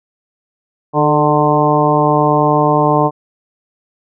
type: harmonic tone with a mistuned harmonic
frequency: 149.8 Hz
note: D3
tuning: 35 cents sharp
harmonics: 1 / 2 / 3 / 4 / 5 / 6 / 7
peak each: -17 / -17 / -17 / -17 / -17 / -17 / -17 dBFS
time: 0.93-3.11 s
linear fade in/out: 50 ms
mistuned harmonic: 3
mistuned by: -34 cents
effects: none